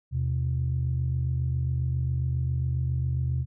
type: tone pair together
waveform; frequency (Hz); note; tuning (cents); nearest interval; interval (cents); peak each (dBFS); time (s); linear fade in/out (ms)
sine; 80.63 / 128; E2 / C3; -38 / -38; minor sixth; 800; -27 / -25; 0.11-3.46; 50
effects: tanh soft clip ceiling -18 dBFS